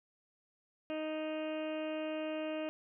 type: harmonic tone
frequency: 311.1 Hz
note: D#4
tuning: in tune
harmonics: 1 / 2 / 3 / 4 / 5 / 6 / 7 / 8 / 9 / 10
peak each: -39 / -38 / -53 / -52 / -54 / -57 / -57 / -51 / -51 / -60 dBFS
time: 0.9-2.69 s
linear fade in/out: 0 ms
effects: none